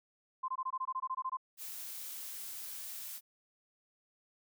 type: tone bursts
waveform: sine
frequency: 1042 Hz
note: C6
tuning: 7 cents flat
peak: -33 dBFS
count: 13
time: 0.43-1.371 s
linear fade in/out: 10 ms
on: 53 ms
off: 21 ms
type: noise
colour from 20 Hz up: blue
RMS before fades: -44 dBFS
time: 1.57-3.21 s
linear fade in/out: 50 ms
effects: none